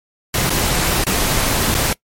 pink noise with dropouts, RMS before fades -17 dBFS, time 0.34-1.93 s, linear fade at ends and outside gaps 2 ms, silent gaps 0.496-0.503 / 1.039-1.067 / 1.744-1.749 s, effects noise-tail reverb RT60 0.1 s tail -22 dB re dry + MP3 64 kbps

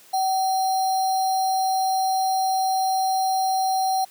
sine tone with sample-and-hold, 759 Hz, F#5, 44 cents sharp, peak -19 dBFS, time 0.13-4.05 s, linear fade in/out 10 ms, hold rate 4900 Hz, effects white hiss -51 dBFS RMS until 4.1 s + high-pass 150 Hz 12 dB/octave

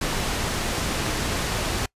pink low-pass noise, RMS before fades -26 dBFS, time 0.01-1.86 s, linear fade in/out 5 ms, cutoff 8900 Hz, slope 12 dB/octave, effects noise-tail reverb RT60 0.1 s tail -24 dB re dry + resampled to 32000 Hz

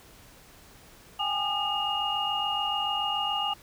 sine tone cluster, 789 / 836 / 1216 / 2851 Hz, G5 / G#5 / D#6 / F7, +11 / +11 / -40 / +35 cents, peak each -33 / -32 / -34 / -29 dBFS, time 1.19-3.54 s, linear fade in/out 10 ms, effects pink hiss -53 dBFS RMS until 3.62 s

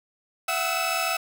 sawtooth tone cluster, 672 / 747 / 1294 / 2614 Hz, E5 / F#5 / E6 / E7, +33 / +16 / -32 / -15 cents, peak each -26 dBFS, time 0.48-1.17 s, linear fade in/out 5 ms, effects none

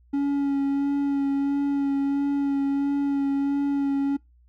triangle tone with vibrato, 279.8 Hz, C#4, 16 cents sharp, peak -19 dBFS, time 0.13-4.17 s, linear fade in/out 10 ms, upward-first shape sine, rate 1.5 Hz, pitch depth 17 cents each way, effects noise-tail reverb RT60 0.2 s tail -24 dB re dry + added 60 Hz sine -54 dBFS peak until 4.48 s

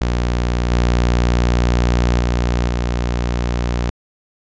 sawtooth tone with level steps, 59.9 Hz, A#1, 48 cents sharp, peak -12 / -9 / -11 / -13 dBFS, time 0.01-3.9 s, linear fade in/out 0 ms, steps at 0.71 / 2.2 / 2.68 s, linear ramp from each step 5 ms, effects resampled to 16000 Hz

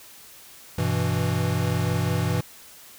square chord, E minor, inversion first, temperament equal, 98 / 123.47 / 164.81 Hz, G2 / B2 / E3, 0 / 0 / 0 cents, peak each -27 dBFS, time 0.78-2.41 s, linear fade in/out 5 ms, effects white hiss -47 dBFS RMS until 2.98 s

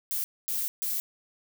violet noise bursts at uneven times, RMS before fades -30 dBFS, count 3, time 0.11-0.24 / 0.48-0.68 / 0.82-1 s, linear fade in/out 0 ms, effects none

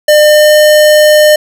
square tone with pitch glide, 602 to 605.8 Hz, D5 to D#5, +43 to -46 cents, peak -3 dBFS, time 0.08-1.36 s, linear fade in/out 5 ms, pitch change +11 cents, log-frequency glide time 0.2-0.56 s, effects none

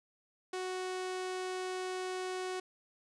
sawtooth tone, 370 Hz, F#4, in tune, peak -32 dBFS, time 0.53-2.6 s, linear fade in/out 5 ms, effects resampled to 22050 Hz + 11-bit

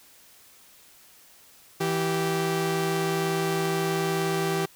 sawtooth tone pair together, 163.66 / 389.6 Hz, E3 / G4, -12 / -11 cents, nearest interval octave + minor third, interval 1501 cents, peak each -24 / -22 dBFS, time 1.8-4.66 s, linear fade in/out 10 ms, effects white hiss -54 dBFS RMS until 4.75 s

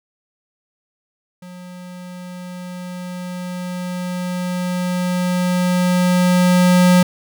square tone with level ramp, 180 Hz, F#3, 47 cents flat, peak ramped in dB -35 to -9 dBFS, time 1.42-7.03 s, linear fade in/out 5 ms, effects none

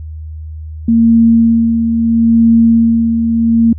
sine tone with tremolo, 229.2 Hz, A#3, 29 cents flat, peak -4 dBFS, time 0.88-3.73 s, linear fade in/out 5 ms, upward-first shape sine, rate 0.75 Hz, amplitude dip 50%, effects added 78 Hz sine -23 dBFS peak until 3.78 s

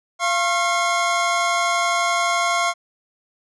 25% pulse tone pair together, 690 / 1080.9 Hz, F5 / C#6, -21 / -44 cents, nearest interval minor sixth, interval 777 cents, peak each -17 dBFS, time 0.19-2.74 s, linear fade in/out 50 ms, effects resampled to 22050 Hz

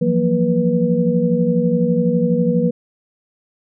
sine tone cluster, 169.4 / 181.5 / 234.3 / 488.4 Hz, E3 / F#3 / A#3 / B4, +48 / -33 / +9 / -19 cents, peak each -19 dBFS, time 0.01-2.71 s, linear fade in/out 10 ms, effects none

